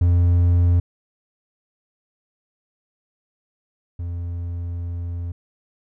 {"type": "tone pair in turn", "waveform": "triangle", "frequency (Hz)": [87.31, 86.41], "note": ["F2", "F2"], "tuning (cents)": [0, -18], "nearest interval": "unison", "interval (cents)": 18, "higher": "first", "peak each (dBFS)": [-11, -23], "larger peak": "first", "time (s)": [[0.01, 0.8], [3.99, 5.32]], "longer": "second", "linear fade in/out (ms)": 5, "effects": []}